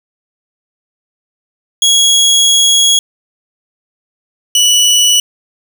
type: tone pair in turn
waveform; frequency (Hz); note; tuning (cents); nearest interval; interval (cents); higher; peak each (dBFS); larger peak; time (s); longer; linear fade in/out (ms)
25% pulse; 3322 / 2952; G#7 / F#7; 0 / -5; major second; 205; first; -3; neither; 1.82-2.99 / 4.55-5.2; first; 2
effects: 7-bit